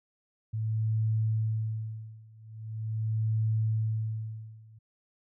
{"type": "tone with tremolo", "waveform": "sine", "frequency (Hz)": 110, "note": "A2", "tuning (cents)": 0, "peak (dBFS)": -24, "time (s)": [0.53, 4.79], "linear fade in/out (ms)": 10, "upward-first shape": "sine", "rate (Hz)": 0.42, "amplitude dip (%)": 95, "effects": []}